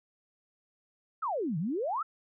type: exponential two-way sweep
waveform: sine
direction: down then up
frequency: 1388 to 146.83 to 1388 Hz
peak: -29 dBFS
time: 1.22-2.03 s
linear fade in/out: 10 ms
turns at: 1.58 s
effects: none